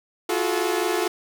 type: tone cluster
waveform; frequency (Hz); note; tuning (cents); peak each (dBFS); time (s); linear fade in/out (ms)
sawtooth; 343.5 / 367.9 / 430.7; F4 / F#4 / A4; -29 / -10 / -37; -22; 0.29-1.08; 5
effects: 7-bit